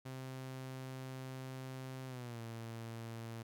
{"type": "tone with pitch glide", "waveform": "sawtooth", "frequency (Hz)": [130.81, 114.54], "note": ["C3", "A#2"], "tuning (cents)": [0, -30], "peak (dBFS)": -40, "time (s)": [0.05, 3.43], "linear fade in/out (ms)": 10, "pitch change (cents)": -230, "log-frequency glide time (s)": [2.07, 2.41], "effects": []}